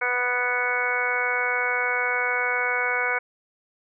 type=harmonic tone; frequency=246.9 Hz; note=B3; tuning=in tune; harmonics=2 / 3 / 4 / 5 / 6 / 7 / 8 / 9; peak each=-31 / -33 / -32 / -33 / -26 / -35 / -37 / -26 dBFS; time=0.01-3.19 s; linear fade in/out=10 ms; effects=none